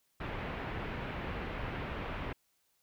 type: low-pass noise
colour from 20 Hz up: pink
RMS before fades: -39 dBFS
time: 0.2-2.33 s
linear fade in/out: 5 ms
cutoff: 2700 Hz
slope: 24 dB/octave
effects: white hiss -75 dBFS RMS until 2.82 s